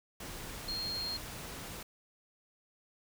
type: tone in noise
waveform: sine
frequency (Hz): 4231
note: C8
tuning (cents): +19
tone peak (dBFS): -35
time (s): 0.68-1.17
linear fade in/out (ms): 5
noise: pink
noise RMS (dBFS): -44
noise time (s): 0.2-1.83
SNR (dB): +6
effects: none